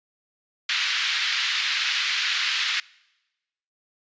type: band-pass noise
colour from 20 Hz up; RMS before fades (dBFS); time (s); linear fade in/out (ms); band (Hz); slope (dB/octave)
white; -25; 0.69-2.8; 2; 1500 to 4200; 24
effects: noise-tail reverb RT60 1.0 s tail -24 dB re dry + resampled to 16000 Hz